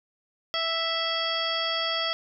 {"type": "harmonic tone", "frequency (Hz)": 659.3, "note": "E5", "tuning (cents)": 0, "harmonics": [1, 2, 3, 4, 5, 7, 8], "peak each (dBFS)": [-33, -32, -34, -40, -29, -34, -36], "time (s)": [0.54, 2.13], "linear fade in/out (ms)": 0, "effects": []}